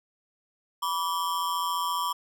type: ring-modulated tone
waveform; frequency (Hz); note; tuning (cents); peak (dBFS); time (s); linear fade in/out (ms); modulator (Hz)
square; 1067; C6; +34; -24; 0.82-2.13; 10; 87.2
effects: none